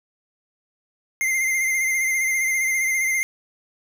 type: tone with vibrato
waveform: square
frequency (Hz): 2093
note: C7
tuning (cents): 0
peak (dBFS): -20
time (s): 1.21-3.23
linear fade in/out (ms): 0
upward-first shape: sine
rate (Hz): 15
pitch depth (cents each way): 34
effects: none